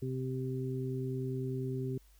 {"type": "harmonic tone", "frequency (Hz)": 130, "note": "C3", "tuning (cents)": -11, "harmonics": [1, 2, 3], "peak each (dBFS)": [-35, -40, -39], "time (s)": [0.02, 1.98], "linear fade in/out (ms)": 5, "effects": ["added 50 Hz sine -59 dBFS peak until 2.19 s", "white hiss -68 dBFS RMS until 2.19 s"]}